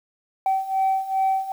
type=beating tone pair; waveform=sine; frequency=767 / 769.5 Hz; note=G5 / G5; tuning=-38 / -32 cents; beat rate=2.5 Hz; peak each=-23 / -20 dBFS; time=0.46-1.52 s; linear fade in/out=2 ms; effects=tanh soft clip ceiling -15 dBFS + 8-bit